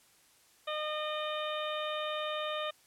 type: harmonic tone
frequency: 610 Hz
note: D#5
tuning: 34 cents flat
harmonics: 1 / 2 / 3 / 4 / 5 / 6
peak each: -36 / -38 / -45 / -45 / -43 / -42 dBFS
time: 0.67-2.71 s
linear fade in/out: 10 ms
effects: white hiss -64 dBFS RMS until 2.86 s + low-pass 12000 Hz 12 dB/octave